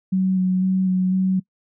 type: tone with vibrato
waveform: sine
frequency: 186.5 Hz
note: F#3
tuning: 14 cents sharp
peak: -16 dBFS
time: 0.12-1.4 s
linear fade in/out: 10 ms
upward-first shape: square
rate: 2 Hz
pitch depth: 14 cents each way
effects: noise-tail reverb RT60 0.1 s tail -23 dB re dry